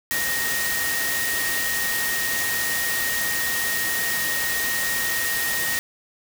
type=tone in noise; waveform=sine; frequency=1864.7 Hz; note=A#6; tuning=in tune; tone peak=-25 dBFS; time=0.11-5.79 s; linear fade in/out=0 ms; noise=white; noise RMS=-26 dBFS; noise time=0.11-5.79 s; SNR=-2 dB; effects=none